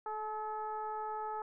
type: tone with frequency modulation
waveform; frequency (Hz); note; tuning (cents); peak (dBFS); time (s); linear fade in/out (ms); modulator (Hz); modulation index
sine; 860; A5; -40; -36; 0.06-1.42; 2; 428; 0.91
effects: none